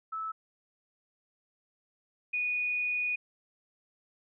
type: tone pair in turn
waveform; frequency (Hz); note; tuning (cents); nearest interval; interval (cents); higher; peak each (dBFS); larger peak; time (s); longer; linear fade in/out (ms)
sine; 1307 / 2467; E6 / D#7; -15 / -15; major seventh; 1100; second; -33 / -28; second; 0.12-0.32 / 2.33-3.16; second; 10
effects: none